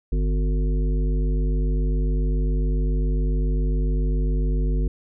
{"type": "harmonic tone with a mistuned harmonic", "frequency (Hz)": 50, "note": "G1", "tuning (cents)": 35, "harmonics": [1, 3, 5, 7, 9], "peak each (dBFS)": [-19, -29, -33, -36, -38], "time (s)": [0.12, 4.88], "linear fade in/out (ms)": 5, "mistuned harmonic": 7, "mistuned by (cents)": 62, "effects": []}